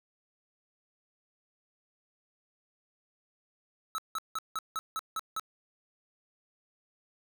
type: tone bursts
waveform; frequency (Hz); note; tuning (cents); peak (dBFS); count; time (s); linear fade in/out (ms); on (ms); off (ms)
square; 1300; E6; -24; -32; 8; 3.95-5.396; 0; 32; 170
effects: none